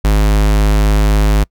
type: tone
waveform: square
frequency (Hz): 51.91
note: G#1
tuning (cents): 0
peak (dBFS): -9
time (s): 0.04-1.44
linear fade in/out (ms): 10
effects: noise-tail reverb RT60 0.1 s tail -25 dB re dry